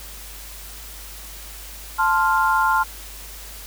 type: chord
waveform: sine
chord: F major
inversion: first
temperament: equal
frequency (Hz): 880 / 1046.5 / 1396.9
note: A5 / C6 / F6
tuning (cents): 0 / 0 / 0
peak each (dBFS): -20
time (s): 1.98-2.84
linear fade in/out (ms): 20
effects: added 50 Hz sine -39 dBFS peak until 3.66 s + white hiss -39 dBFS RMS until 3.66 s